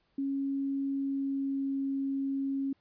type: tone with pitch glide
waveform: sine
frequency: 274.9 to 273 Hz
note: C#4 to C#4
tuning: -14 to -26 cents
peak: -29 dBFS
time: 0.18-2.73 s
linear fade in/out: 5 ms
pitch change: -12 cents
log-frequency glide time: 0.87-1.8 s
effects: pink hiss -73 dBFS RMS until 2.8 s + resampled to 11025 Hz